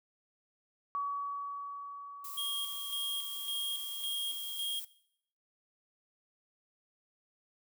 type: tone with exponential decay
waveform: sine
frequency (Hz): 1133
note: C#6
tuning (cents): +37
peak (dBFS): -31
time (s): 0.95-4.77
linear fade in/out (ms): 0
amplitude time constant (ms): 830
type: noise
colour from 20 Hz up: violet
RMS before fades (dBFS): -44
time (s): 2.24-4.85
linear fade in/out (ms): 5
type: tone with tremolo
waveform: square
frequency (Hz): 3252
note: G#7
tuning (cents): -37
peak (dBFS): -34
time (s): 2.37-4.8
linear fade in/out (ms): 10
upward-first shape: square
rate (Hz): 1.8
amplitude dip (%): 50
effects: noise-tail reverb RT60 0.7 s tail -19 dB re dry